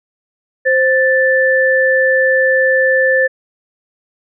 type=tone pair together; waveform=sine; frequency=523.3 / 1760 Hz; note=C5 / A6; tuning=0 / 0 cents; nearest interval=octave + major sixth; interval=2100 cents; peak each=-12 dBFS; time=0.65-3.28 s; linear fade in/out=20 ms; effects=none

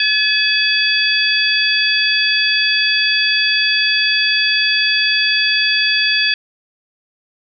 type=tone cluster; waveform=sine; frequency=1706 / 2554 / 3390 / 4646 Hz; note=G#6 / D#7 / G#7 / D8; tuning=+46 / +45 / +35 / -20 cents; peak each=-18 dBFS; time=0-6.34 s; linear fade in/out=2 ms; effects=none

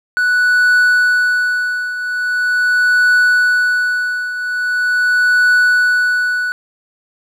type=tone with tremolo; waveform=triangle; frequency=1480 Hz; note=F#6; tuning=in tune; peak=-6 dBFS; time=0.17-6.52 s; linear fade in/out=0 ms; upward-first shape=triangle; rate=0.42 Hz; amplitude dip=75%; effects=none

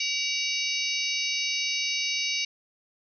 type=harmonic tone with a mistuned harmonic; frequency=762 Hz; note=G5; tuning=49 cents flat; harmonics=3 / 4 / 5 / 6 / 7 / 8; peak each=-31 / -32 / -33 / -34 / -34 / -35 dBFS; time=0-2.45 s; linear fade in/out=5 ms; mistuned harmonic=4; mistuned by=-130 cents; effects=none

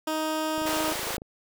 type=tone; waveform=15% pulse; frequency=312.9 Hz; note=D#4; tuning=10 cents sharp; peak=-20 dBFS; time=0.07-0.93 s; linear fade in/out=5 ms
type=click train; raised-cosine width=2 ms; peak=-27 dBFS; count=18; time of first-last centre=0.58-1.219 s; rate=26.6 Hz
type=high-pass noise; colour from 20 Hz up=pink; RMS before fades=-32 dBFS; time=0.66-1.17 s; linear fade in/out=5 ms; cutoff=360 Hz; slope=48 dB/octave
effects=none

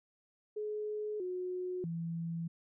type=tone with pitch steps; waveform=sine; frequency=423.4 / 364.3 / 166.8 Hz; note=G#4 / F#4 / E3; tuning=+33 / -27 / +21 cents; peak=-35 dBFS; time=0.56-2.48 s; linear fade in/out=10 ms; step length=640 ms; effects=none

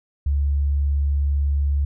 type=tone; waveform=sine; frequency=71 Hz; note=C#2; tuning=42 cents sharp; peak=-17 dBFS; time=0.26-1.85 s; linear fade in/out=5 ms; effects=none

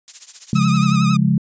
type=noise with tremolo; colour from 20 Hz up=violet; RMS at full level=-25 dBFS; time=0.08-0.96 s; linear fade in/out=0 ms; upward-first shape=triangle; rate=15 Hz; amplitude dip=90%
type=chord; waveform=sine; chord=Db major; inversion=none; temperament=equal; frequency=138.59 / 174.61 / 207.7 Hz; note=Db3 / F3 / Ab3; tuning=0 / 0 / 0 cents; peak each=-17 dBFS; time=0.53-1.38 s; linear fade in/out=2 ms
type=tone with vibrato; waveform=sawtooth; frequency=1258 Hz; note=D#6; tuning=19 cents sharp; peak=-18 dBFS; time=0.55-1.17 s; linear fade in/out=10 ms; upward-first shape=triangle; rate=11 Hz; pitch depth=74 cents each way
effects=resampled to 16000 Hz

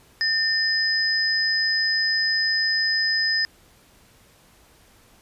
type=tone pair together; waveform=sine; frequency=1800 / 5047 Hz; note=A6 / D#8; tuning=+39 / +24 cents; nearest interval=octave + tritone; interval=1785 cents; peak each=-22 dBFS; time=0.21-3.45 s; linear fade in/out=0 ms; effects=pink hiss -55 dBFS RMS until 5.21 s + resampled to 32000 Hz

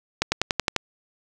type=accelerating click train; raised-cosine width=0.2 ms; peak=-3 dBFS; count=7; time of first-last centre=0.22-0.763 s; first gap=100 ms; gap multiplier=0.96; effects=none

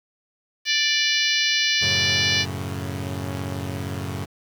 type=harmonic tone; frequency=587.3 Hz; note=D5; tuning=in tune; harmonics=3 / 4 / 5 / 6 / 7 / 8 / 9 / 10; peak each=-26 / -25 / -25 / -28 / -26 / -29 / -29 / -31 dBFS; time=0.65-2.46 s; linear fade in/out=50 ms
type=chord; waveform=sawtooth; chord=F# minor; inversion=none; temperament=equal; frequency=92.5 / 110 / 138.59 Hz; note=F#2 / A2 / C#3; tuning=0 / 0 / 0 cents; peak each=-26 / -30 / -28 dBFS; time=1.81-4.26 s; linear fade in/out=20 ms
effects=8-bit

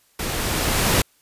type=noise with level ramp; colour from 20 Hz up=pink; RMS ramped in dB=-27 to -17 dBFS; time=0.19-1.02 s; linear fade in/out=5 ms; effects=white hiss -60 dBFS RMS until 1.21 s + resampled to 32000 Hz

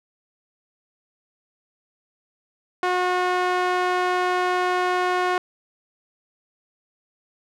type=tone with band-pass filter; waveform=sawtooth; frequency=362.5 Hz; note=F#4; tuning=35 cents flat; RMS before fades=-22 dBFS; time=2.83-5.38 s; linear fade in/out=2 ms; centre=1100 Hz; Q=0.85; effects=none

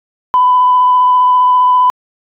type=tone with vibrato; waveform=sine; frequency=1000 Hz; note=B5; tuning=21 cents sharp; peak=-5 dBFS; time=0.34-1.9 s; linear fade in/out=0 ms; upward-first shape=square; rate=15 Hz; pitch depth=9 cents each way; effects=tanh soft clip ceiling -1 dBFS

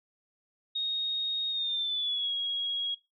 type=tone with pitch glide; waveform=sine; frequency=3731 to 3305 Hz; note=A#7 to G#7; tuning=+1 to -9 cents; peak=-28 dBFS; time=0.75-2.95 s; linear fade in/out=10 ms; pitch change=-210 cents; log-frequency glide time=1.5-2.32 s; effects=noise-tail reverb RT60 0.2 s tail -19 dB re dry

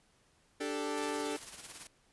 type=chord; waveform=sawtooth; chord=D suspended fourth; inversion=none; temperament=equal; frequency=293.7 / 392 / 440 Hz; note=D4 / G4 / A4; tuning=0 / 0 / 0 cents; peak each=-34 / -37 / -34 dBFS; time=0.6-1.37 s; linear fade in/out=10 ms
type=noise with tremolo; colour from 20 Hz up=white; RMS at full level=-45 dBFS; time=0.97-1.87 s; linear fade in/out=2 ms; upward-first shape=sine; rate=18 Hz; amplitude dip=55%
effects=pink hiss -69 dBFS RMS until 2.12 s + resampled to 24000 Hz

